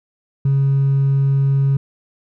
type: tone with hard clipping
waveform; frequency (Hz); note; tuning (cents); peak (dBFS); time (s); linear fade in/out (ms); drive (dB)
triangle; 137.4; C#3; -15; -12; 0.45-1.77; 5; 2
effects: none